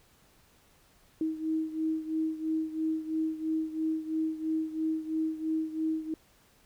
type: beating tone pair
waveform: sine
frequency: 316.4 / 319.4 Hz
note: D#4 / D#4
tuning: +29 / +45 cents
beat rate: 3 Hz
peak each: -30 / -34 dBFS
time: 1.21-6.14 s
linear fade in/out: 2 ms
effects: pink hiss -63 dBFS RMS until 6.65 s